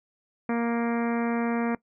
harmonic tone, 234 Hz, A#3, 7 cents sharp, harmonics 1 / 2 / 3 / 4 / 5 / 6 / 7 / 8 / 9 / 10, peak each -25 / -31 / -35 / -37 / -39 / -41 / -42 / -43 / -44 / -45 dBFS, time 0.49-1.75 s, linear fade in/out 2 ms, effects noise-tail reverb RT60 0.1 s tail -20 dB re dry

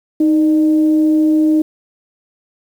sine tone with frequency modulation, 311.1 Hz, D#4, in tune, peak -9 dBFS, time 0.2-1.62 s, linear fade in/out 5 ms, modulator 292 Hz, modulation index 0.27, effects high-pass 80 Hz 12 dB/octave + 7-bit

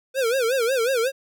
square tone with vibrato, 493.9 Hz, B4, in tune, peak -20 dBFS, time 0.14-1.12 s, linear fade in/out 50 ms, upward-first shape sine, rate 5.5 Hz, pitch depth 170 cents each way, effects none

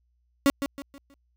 35% pulse tone with echo, 279 Hz, C#4, 11 cents sharp, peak -15 dBFS, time 0.46-0.5 s, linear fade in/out 0 ms, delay 160 ms, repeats 4, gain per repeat -9 dB, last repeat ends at 1.14 s, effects added 60 Hz sine -66 dBFS peak until 1.36 s

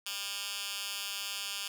10% pulse tone with high-pass filter, 200.1 Hz, G3, 36 cents sharp, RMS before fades -38 dBFS, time 0.06-1.68 s, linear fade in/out 5 ms, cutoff 3000 Hz, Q 1.1, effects 9-bit

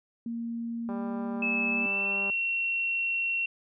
sine tone, 232.4 Hz, A#3, 5 cents flat, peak -31 dBFS, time 0.26-1.86 s, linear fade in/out 2 ms
click train, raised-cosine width 1 ms, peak -26 dBFS, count 280, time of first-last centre 0.89-2.299 s, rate 198 Hz
sine tone with pitch glide, 2600 to 2726 Hz, E7 to F7, -24 to -43 cents, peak -26 dBFS, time 1.42-3.46 s, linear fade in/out 5 ms, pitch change +81 cents, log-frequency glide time 1.7-2.19 s
effects high-pass 60 Hz 12 dB/octave

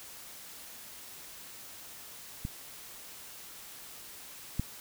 clicks, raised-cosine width 5 ms, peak -22 / -17 dBFS, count 2, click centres 2.451 / 4.596 s, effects white hiss -48 dBFS RMS until 4.8 s

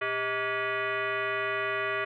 sine tone with frequency modulation, 400 Hz, G4, 35 cents sharp, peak -27 dBFS, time 0.01-2.05 s, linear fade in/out 10 ms, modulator 517 Hz, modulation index 4, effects none

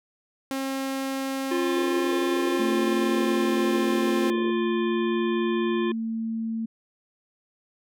sawtooth tone with pitch glide, 268.8 to 264.8 Hz, C4 to C4, +47 to +21 cents, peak -23 dBFS, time 0.51-4.3 s, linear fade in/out 0 ms, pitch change -26 cents, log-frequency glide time 2.16-3.92 s
harmonic tone, 349.2 Hz, F4, in tune, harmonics 1 / 3 / 5 / 7 / 9 / 10, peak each -24 / -34 / -38 / -41 / -43 / -44 dBFS, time 1.51-5.92 s, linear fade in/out 5 ms
white band-pass noise, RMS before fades -37 dBFS, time 1.76-4.51 s, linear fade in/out 10 ms, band 280 to 520 Hz, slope 96 dB/octave
sine tone, 225.2 Hz, A3, 40 cents sharp, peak -26 dBFS, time 2.59-6.66 s, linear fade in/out 10 ms
effects none

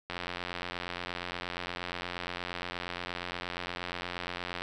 click train, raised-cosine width 0.3 ms, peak -19 dBFS, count 401, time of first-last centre 0.1-4.62 s, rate 88.5 Hz, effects none

